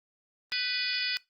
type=harmonic tone with a mistuned harmonic; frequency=493.9 Hz; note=B4; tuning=in tune; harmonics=3 / 4 / 5 / 6 / 7 / 8 / 9 / 10; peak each=-38 / -37 / -34 / -39 / -37 / -43 / -34 / -34 dBFS; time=0.52-1.17 s; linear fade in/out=0 ms; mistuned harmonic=3; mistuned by=+27 cents; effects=noise-tail reverb RT60 0.2 s tail -22 dB re dry + Opus 24 kbps